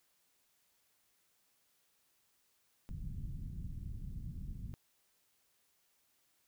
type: low-pass noise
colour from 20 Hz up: pink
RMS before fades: -43 dBFS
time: 2.89-4.74 s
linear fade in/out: 0 ms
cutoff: 180 Hz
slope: 24 dB/octave
effects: white hiss -75 dBFS RMS until 6.47 s